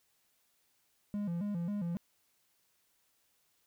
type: tone with vibrato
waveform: triangle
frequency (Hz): 187.5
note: F#3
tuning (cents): +23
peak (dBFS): -31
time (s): 1.14-1.97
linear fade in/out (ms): 0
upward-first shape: square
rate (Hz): 3.7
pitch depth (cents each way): 160
effects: white hiss -74 dBFS RMS until 3.66 s